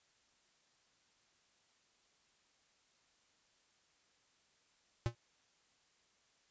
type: tone with exponential decay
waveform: square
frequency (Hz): 117.7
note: A#2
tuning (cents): +17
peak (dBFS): -28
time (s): 5.06-5.15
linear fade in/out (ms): 0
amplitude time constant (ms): 18
effects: white hiss -73 dBFS RMS until 6.5 s + resampled to 16000 Hz